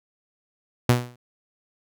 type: tone with exponential decay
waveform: sawtooth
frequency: 122.2 Hz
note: B2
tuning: 18 cents flat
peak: -9 dBFS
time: 0.89-1.16 s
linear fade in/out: 5 ms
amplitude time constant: 57 ms
effects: none